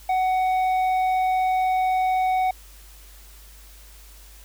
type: tone with tanh clipping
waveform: sine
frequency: 746 Hz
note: F#5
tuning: 14 cents sharp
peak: -20 dBFS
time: 0.09-2.51 s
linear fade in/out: 5 ms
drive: 7 dB
effects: added 50 Hz sine -45 dBFS peak until 4.44 s + white hiss -50 dBFS RMS until 4.44 s